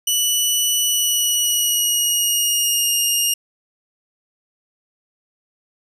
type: tone with pitch glide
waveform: 15% pulse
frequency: 2960 to 2836 Hz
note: F#7 to F7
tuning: 0 to +26 cents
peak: -9 dBFS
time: 0.07-3.34 s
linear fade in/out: 5 ms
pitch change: -74 cents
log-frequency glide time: 0.81-2.93 s
effects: none